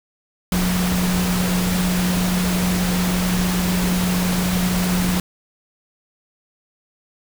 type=tone in noise; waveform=sine; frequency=180.8 Hz; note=F#3; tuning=40 cents flat; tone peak=-18 dBFS; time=0.52-5.2 s; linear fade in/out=2 ms; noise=pink; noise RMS=-24 dBFS; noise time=0.52-5.2 s; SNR=+3 dB; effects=none